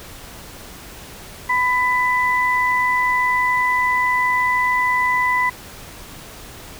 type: tone pair together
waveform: sine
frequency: 1000 / 1992.5 Hz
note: B5 / B6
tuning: +21 / +15 cents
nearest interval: octave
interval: 1194 cents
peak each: -18 dBFS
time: 1.49-5.5 s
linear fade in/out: 10 ms
effects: pink hiss -38 dBFS RMS until 6.79 s